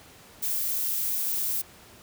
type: noise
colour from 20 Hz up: violet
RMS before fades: -28 dBFS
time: 0.42-1.62 s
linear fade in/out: 10 ms
effects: pink hiss -51 dBFS RMS until 2.02 s + high-pass 60 Hz 12 dB/octave

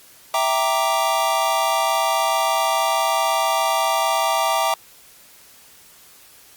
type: chord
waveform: square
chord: E half-diminished seventh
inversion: none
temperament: equal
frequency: 659.3 / 784 / 932.3 / 1174.7 Hz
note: E5 / G5 / Bb5 / D6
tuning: 0 / 0 / 0 / 0 cents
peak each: -24 dBFS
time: 0.34-4.74 s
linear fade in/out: 2 ms
effects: white hiss -48 dBFS RMS until 6.56 s + Opus 48 kbps

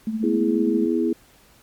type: tone with tremolo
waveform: sine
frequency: 220 Hz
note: A3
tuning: in tune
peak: -20 dBFS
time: 0.07-0.86 s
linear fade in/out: 2 ms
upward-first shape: sine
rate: 15 Hz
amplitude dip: 60%
type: chord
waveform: sine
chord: E major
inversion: second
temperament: equal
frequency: 246.9 / 329.6 / 415.3 Hz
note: B3 / E4 / G#4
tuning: 0 / 0 / 0 cents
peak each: -23 / -21 / -25 dBFS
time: 0.23-1.13 s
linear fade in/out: 5 ms
effects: pink hiss -54 dBFS RMS until 1.62 s + MP3 96 kbps

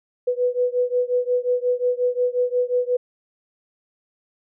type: beating tone pair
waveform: sine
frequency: 492.2 / 497.8 Hz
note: B4 / B4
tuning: -6 / +14 cents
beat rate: 5.6 Hz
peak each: -21 / -22 dBFS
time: 0.27-2.97 s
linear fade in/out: 10 ms
effects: none

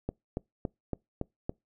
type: click train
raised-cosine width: 2 ms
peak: -18 dBFS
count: 6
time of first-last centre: 0.09-1.494 s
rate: 3.56 Hz
effects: noise-tail reverb RT60 0.2 s tail -26 dB re dry

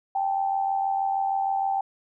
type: tone pair together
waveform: sine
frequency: 784 / 870.4 Hz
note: G5 / A5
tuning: 0 / -19 cents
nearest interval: major second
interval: 181 cents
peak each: -23 / -31 dBFS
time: 0.15-1.81 s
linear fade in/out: 5 ms
effects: none

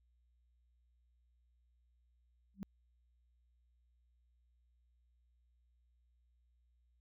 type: tone with exponential growth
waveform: sine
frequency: 196 Hz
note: G3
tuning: in tune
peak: -36 dBFS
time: 2.54-2.63 s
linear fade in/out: 0 ms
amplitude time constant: 18 ms
effects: added 60 Hz sine -70 dBFS peak until 7 s

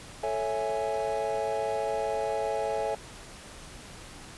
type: chord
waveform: triangle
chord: A major seventh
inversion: none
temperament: equal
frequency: 440 / 554.4 / 659.3 / 830.6 Hz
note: A4 / C#5 / E5 / G#5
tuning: 0 / 0 / 0 / 0 cents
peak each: -31 dBFS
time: 0.23-2.95 s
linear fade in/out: 5 ms
effects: pink hiss -46 dBFS RMS until 4.37 s + resampled to 24000 Hz

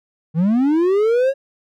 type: linear sweep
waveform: triangle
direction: up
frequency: 151 to 554.4 Hz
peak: -11 dBFS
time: 0.34-1.34 s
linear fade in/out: 50 ms
effects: none

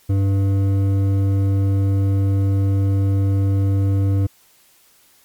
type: tone with hard clipping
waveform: sine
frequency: 98 Hz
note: G2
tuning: in tune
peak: -16 dBFS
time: 0.09-4.27 s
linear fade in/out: 10 ms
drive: 9 dB
effects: white hiss -54 dBFS RMS until 5.24 s + MP3 96 kbps

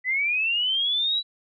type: linear sweep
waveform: sine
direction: up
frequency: 1975.5 to 3951 Hz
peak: -21 dBFS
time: 0.04-1.23 s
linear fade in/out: 50 ms
effects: none

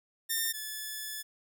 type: tone pair in turn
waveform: 5% pulse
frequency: 1812 / 1729.9 Hz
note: A#6 / A6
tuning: -50 / -30 cents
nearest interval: minor second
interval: 80 cents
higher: first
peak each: -18 / -26 dBFS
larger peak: first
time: 0.29-0.53 / 0.53-1.23 s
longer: second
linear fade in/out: 20 ms
effects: none

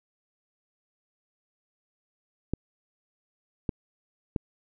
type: clicks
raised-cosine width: 3 ms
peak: -14 dBFS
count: 3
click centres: 2.536 / 3.692 / 4.362 s
effects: none

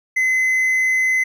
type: tone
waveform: triangle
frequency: 2041 Hz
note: C7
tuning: 44 cents flat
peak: -13 dBFS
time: 0.16-1.24 s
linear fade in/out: 10 ms
effects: none

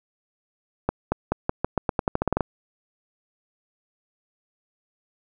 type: accelerating click train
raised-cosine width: 1 ms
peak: -7 dBFS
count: 15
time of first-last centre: 0.89-2.407 s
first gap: 230 ms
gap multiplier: 0.87
effects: none

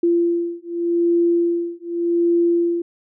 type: beating tone pair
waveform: sine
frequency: 342 / 342.85 Hz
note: F4 / F4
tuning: -36 / -32 cents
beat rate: 0.85 Hz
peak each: -19 dBFS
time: 0.03-2.82 s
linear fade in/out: 5 ms
effects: none

